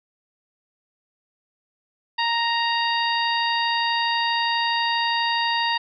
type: harmonic tone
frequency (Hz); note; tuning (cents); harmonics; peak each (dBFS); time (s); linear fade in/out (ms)
932.3; A#5; 0; 1 / 2 / 3 / 4 / 5; -23 / -26 / -28 / -29 / -30; 2.18-5.78; 10
effects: none